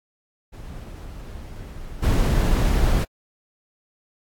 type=noise with level steps; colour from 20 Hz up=brown; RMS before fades=-36 / -18 dBFS; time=0.52-3.05 s; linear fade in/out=20 ms; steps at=2.02 s; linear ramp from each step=20 ms; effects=AAC 64 kbps